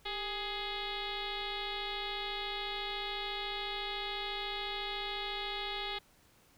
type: tone with frequency modulation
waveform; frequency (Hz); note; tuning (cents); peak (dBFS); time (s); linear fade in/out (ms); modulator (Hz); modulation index
sine; 2093; C7; 0; -35; 0.05-5.99; 10; 424; 4.4
effects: pink hiss -65 dBFS RMS until 6.57 s